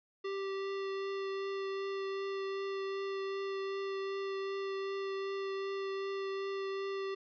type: tone with vibrato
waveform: square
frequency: 390.8 Hz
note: G4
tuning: 5 cents flat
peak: -36 dBFS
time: 0.24-7.15 s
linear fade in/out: 10 ms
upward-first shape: triangle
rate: 2.6 Hz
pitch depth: 10 cents each way
effects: resampled to 11025 Hz